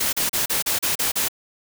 white noise bursts, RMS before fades -22 dBFS, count 8, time 0-1.285 s, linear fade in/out 10 ms, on 130 ms, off 35 ms, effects none

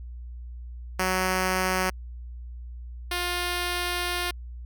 5% pulse tone pair in turn, 185.9 / 353.9 Hz, F#3 / F4, +8 / +23 cents, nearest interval major seventh, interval 1115 cents, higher second, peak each -12 / -15 dBFS, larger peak first, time 0.99-1.9 / 3.11-4.31 s, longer second, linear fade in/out 5 ms, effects added 60 Hz sine -36 dBFS peak until 4.65 s

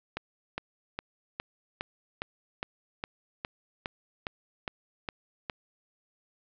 click train, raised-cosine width 0.3 ms, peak -16 dBFS, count 14, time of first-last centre 0.17-5.498 s, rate 2.44 Hz, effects low-pass 4000 Hz 12 dB/octave

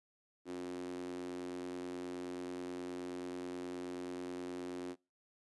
sawtooth tone with high-pass filter, 89.4 Hz, F2, 41 cents sharp, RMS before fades -43 dBFS, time 0.45-4.96 s, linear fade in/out 50 ms, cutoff 310 Hz, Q 9.6, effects noise-tail reverb RT60 0.3 s tail -26 dB re dry + resampled to 24000 Hz

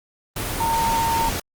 sine tone in noise, 914 Hz, A#5, 34 cents flat, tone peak -19 dBFS, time 0.6-1.29 s, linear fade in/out 5 ms, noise pink, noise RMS -26 dBFS, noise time 0.36-1.4 s, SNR +4 dB, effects Opus 24 kbps

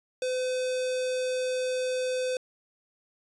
square tone with notch filter, 509 Hz, C5, 48 cents flat, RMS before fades -29 dBFS, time 0.22-2.37 s, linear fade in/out 2 ms, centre 1300 Hz, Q 1.6, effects resampled to 22050 Hz

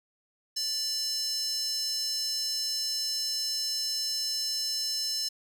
square tone with high-pass filter, 587.3 Hz, D5, in tune, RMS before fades -31 dBFS, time 0.56-5.29 s, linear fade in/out 10 ms, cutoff 5100 Hz, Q 6.7, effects none

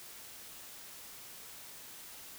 silence, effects white hiss -50 dBFS RMS until 2.38 s

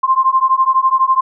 sine beating tone pair, 1046.5 / 1058.5 Hz, C6 / C6, 0 / +20 cents, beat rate 12 Hz, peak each -13 dBFS, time 0.03-1.21 s, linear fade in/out 10 ms, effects none

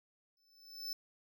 square tone with exponential growth, 5274 Hz, E8, in tune, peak -36 dBFS, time 0.37-0.93 s, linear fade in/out 2 ms, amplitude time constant 120 ms, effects none

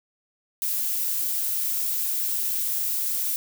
violet noise, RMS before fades -26 dBFS, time 0.62-3.36 s, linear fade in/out 0 ms, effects none

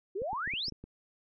sine exponential sweep, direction up, 355.6 to 5680 Hz, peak -32 dBFS, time 0.15-0.7 s, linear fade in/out 10 ms
clicks, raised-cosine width 3 ms, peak -32 dBFS, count 7, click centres 0.219 / 0.331 / 0.476 / 0.537 / 0.683 / 0.723 / 0.84 s
effects none

